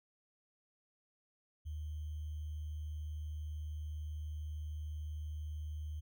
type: tone with sample-and-hold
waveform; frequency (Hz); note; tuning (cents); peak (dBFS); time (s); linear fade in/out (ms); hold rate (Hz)
sine; 76.5; D#2; -29; -39; 1.65-6.01; 20; 3150
effects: none